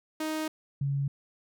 sawtooth / sine tone pair in turn, 312.3 / 139.56 Hz, D#4 / C#3, +7 / +12 cents, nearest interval octave + major second, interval 1395 cents, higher first, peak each -26 dBFS, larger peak neither, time 0.2-0.48 / 0.81-1.08 s, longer first, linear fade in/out 5 ms, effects none

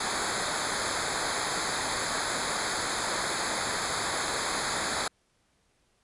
pink noise with comb filter, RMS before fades -30 dBFS, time 0-5.08 s, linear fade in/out 5 ms, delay 0.35 ms, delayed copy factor -0.9, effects pink hiss -70 dBFS RMS until 6.03 s + resampled to 24000 Hz

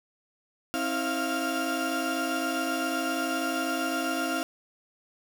35% pulse tone cluster, 267.3 / 323.3 / 694 / 1396 Hz, C4 / E4 / F5 / F6, +37 / -34 / -11 / -1 cents, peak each -31 dBFS, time 0.74-4.43 s, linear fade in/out 0 ms, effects none

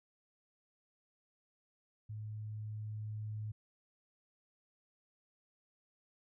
sine tone with level ramp, 107.2 Hz, A2, 45 cents flat, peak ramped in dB -41 to -38 dBFS, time 2.09-3.52 s, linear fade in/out 10 ms, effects none

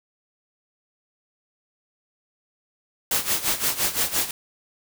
white noise with tremolo, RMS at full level -21 dBFS, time 3.11-4.31 s, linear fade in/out 2 ms, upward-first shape sine, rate 5.8 Hz, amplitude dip 80%, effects none

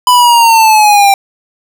square linear sweep, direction down, 1000 to 784 Hz, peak -4 dBFS, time 0.07-1.14 s, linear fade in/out 2 ms, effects none

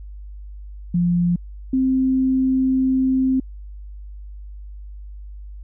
sine tone pair in turn, 174.61 / 261.6 Hz, F3 / C4, 0 / 0 cents, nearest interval perfect fifth, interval 700 cents, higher second, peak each -15 / -15 dBFS, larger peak neither, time 0.94-1.36 / 1.73-3.4 s, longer second, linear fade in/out 5 ms, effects added 50 Hz sine -33 dBFS peak until 5.63 s

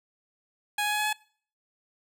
15% pulse tone with pitch steps, 830.6 / 835.9 / 841.2 / 846.6 / 852 Hz, G#5 / G#5 / G#5 / G#5 / G#5, 0 / +11 / +22 / +33 / +44 cents, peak -19 dBFS, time 0.78-1.13 s, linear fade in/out 5 ms, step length 70 ms, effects noise-tail reverb RT60 0.5 s tail -24 dB re dry

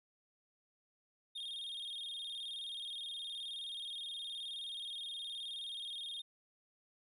triangle tone with vibrato, 3452 Hz, A7, 34 cents flat, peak -40 dBFS, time 1.35-6.22 s, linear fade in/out 10 ms, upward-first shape square, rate 19 Hz, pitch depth 99 cents each way, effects none

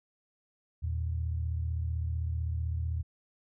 sine tone pair together, 80.81 / 116.54 Hz, E2 / A#2, -34 / 0 cents, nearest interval tritone, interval 634 cents, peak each -30 / -37 dBFS, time 0.82-3.03 s, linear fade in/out 20 ms, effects none

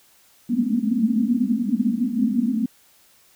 pink band-pass noise, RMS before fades -21 dBFS, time 0.49-2.66 s, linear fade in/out 5 ms, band 210 to 260 Hz, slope 96 dB/octave, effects white hiss -56 dBFS RMS until 3.35 s

